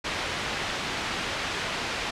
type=low-pass noise; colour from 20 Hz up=white; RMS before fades=-31 dBFS; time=0.04-2.11 s; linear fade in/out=10 ms; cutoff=3100 Hz; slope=12 dB/octave; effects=low-pass 9000 Hz 12 dB/octave